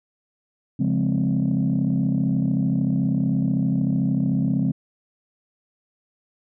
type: chord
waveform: sine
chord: Db major seventh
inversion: none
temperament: equal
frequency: 138.59 / 174.61 / 207.7 / 261.6 Hz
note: Db3 / F3 / Ab3 / C4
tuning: 0 / 0 / 0 / 0 cents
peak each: -23 dBFS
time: 0.79-4.72 s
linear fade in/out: 10 ms
effects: tanh soft clip ceiling -13 dBFS